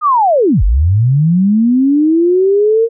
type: linear two-way sweep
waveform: sine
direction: down then up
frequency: 1260 to 41.86 to 465.9 Hz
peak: -7 dBFS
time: 0.01-2.89 s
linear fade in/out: 50 ms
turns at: 0.63 s
effects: none